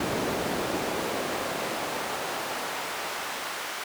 brown noise with high-pass filter sweep, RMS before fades -31 dBFS, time 0-3.84 s, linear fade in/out 5 ms, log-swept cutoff 270 to 1100 Hz, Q 0.76, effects none

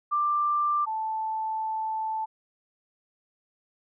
sine tone pair in turn, 1183 / 878.1 Hz, D6 / A5, +12 / -4 cents, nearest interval perfect fourth, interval 516 cents, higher first, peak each -22 / -27 dBFS, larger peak first, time 0.11-0.86 / 0.86-2.26 s, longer second, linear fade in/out 20 ms, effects none

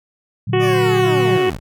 sine chord, Bb augmented, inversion none, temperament equal, 116.54 / 146.83 / 185 Hz, Bb2 / D3 / F#3, 0 / 0 / 0 cents, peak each -20 / -25 / -26 dBFS, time 0.47-1.38 s, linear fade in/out 10 ms
harmonic tone, 370 Hz, F#4, in tune, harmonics 1 / 2 / 3 / 4 / 5 / 6 / 7 / 8 / 9, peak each -14 / -24 / -27 / -36 / -28 / -32 / -30 / -30 / -41 dBFS, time 0.53-1.5 s, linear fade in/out 5 ms
15% pulse linear sweep, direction down, 622.3 to 30.15 Hz, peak -18 dBFS, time 0.59-1.6 s, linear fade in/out 50 ms
effects none

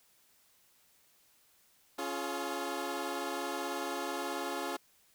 15% pulse chord, Db major, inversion none, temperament equal with one note detuned, 277.2 / 349.2 / 425 Hz, Db4 / F4 / Ab4, 0 / 0 / +40 cents, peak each -33 / -32 / -34 dBFS, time 1.98-4.77 s, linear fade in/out 10 ms, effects white hiss -67 dBFS RMS until 5.14 s

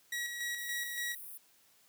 sawtooth tone with tremolo, 1916 Hz, A#6, 47 cents sharp, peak -31 dBFS, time 0.12-1.15 s, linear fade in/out 5 ms, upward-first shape square, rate 3.5 Hz, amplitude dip 40%
white high-pass noise, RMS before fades -47 dBFS, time 0.58-1.38 s, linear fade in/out 10 ms, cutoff 9200 Hz, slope 96 dB/octave
effects white hiss -66 dBFS RMS until 1.88 s + high-pass 80 Hz 12 dB/octave

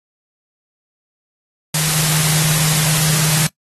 sine tone in noise, 155.56 Hz, D#3, in tune, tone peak -18 dBFS, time 1.74-3.47 s, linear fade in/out 5 ms, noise white, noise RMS -17 dBFS, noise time 1.74-3.47 s, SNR -4 dB, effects noise-tail reverb RT60 0.1 s tail -22 dB re dry + AAC 32 kbps

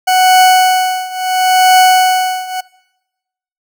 40% pulse tone with tremolo, 742 Hz, F#5, 5 cents sharp, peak -3 dBFS, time 0.07-2.61 s, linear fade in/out 10 ms, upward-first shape triangle, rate 0.73 Hz, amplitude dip 90%, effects noise-tail reverb RT60 1.0 s tail -22 dB re dry

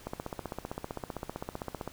click train, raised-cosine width 1 ms, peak -21 dBFS, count 29, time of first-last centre 0.07-1.876 s, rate 15.5 Hz, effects pink hiss -53 dBFS RMS until 1.92 s

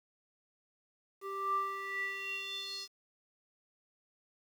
square tone with band-pass filter sweep, 392 Hz, G4, in tune, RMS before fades -38 dBFS, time 1.21-2.88 s, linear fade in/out 50 ms, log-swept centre 820 to 5000 Hz, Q 6.8, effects 10-bit

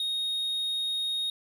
triangle tone, 3729 Hz, A#7, in tune, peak -26 dBFS, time 0-1.3 s, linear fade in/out 2 ms, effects none

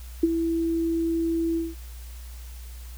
sine tone with ADSR envelope, 330.7 Hz, E4, 6 cents sharp, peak -13 dBFS, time 0.23-1.75 s, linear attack 6 ms, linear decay 28 ms, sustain -9 dB, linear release 190 ms, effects added 60 Hz sine -37 dBFS peak until 2.97 s + white hiss -50 dBFS RMS until 2.97 s

